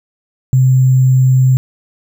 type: tone with sample-and-hold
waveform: sine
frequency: 130 Hz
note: C3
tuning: 11 cents flat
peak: -6 dBFS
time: 0.53-1.57 s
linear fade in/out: 0 ms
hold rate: 7350 Hz
effects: none